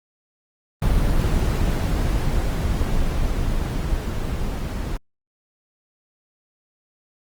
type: noise with level ramp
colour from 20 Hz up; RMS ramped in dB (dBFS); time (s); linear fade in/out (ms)
brown; -18 to -25; 0.82-4.97; 2
effects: Opus 24 kbps